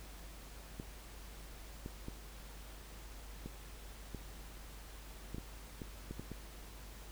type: clicks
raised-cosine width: 3 ms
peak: -30 dBFS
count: 11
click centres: 0.799 / 1.861 / 2.084 / 3.46 / 4.147 / 5.346 / 5.383 / 5.818 / 6.11 / 6.196 / 6.317 s
effects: added 50 Hz sine -50 dBFS peak until 7.11 s + pink hiss -55 dBFS RMS until 7.11 s